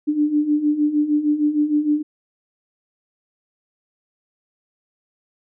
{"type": "beating tone pair", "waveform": "sine", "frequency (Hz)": [293.4, 299.9], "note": ["D4", "D4"], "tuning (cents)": [-2, 36], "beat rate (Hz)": 6.5, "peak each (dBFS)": [-22, -17], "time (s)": [0.07, 2.03], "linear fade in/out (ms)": 20, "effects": []}